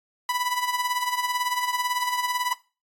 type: tone with tremolo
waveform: sawtooth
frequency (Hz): 989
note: B5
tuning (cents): +2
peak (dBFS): -18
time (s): 0.29-2.53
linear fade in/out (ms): 2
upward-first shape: sine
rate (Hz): 18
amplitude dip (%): 65
effects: noise-tail reverb RT60 0.3 s tail -18 dB re dry + AAC 48 kbps